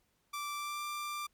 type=tone with pitch glide; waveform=sawtooth; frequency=1170 to 1183.6 Hz; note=D6 to D6; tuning=-7 to +13 cents; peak=-33 dBFS; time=0.33-1.27 s; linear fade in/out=10 ms; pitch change=+20 cents; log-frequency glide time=0.55-0.84 s; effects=pink hiss -75 dBFS RMS until 1.33 s + MP3 96 kbps